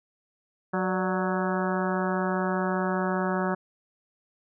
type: harmonic tone with a mistuned harmonic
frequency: 185 Hz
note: F#3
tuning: in tune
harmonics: 1 / 2 / 3 / 4 / 5 / 6 / 7 / 8 / 9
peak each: -28 / -31 / -33 / -34 / -35 / -36 / -36 / -37 / -38 dBFS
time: 0.73-3.55 s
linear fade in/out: 10 ms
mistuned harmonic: 3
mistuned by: +68 cents
effects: none